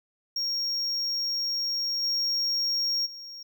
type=tone with level steps; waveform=triangle; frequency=5570 Hz; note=F8; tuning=5 cents flat; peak=-25 / -23 / -38 dBFS; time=0.36-3.43 s; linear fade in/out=5 ms; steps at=2.02 / 3.05 s; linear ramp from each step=20 ms; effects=none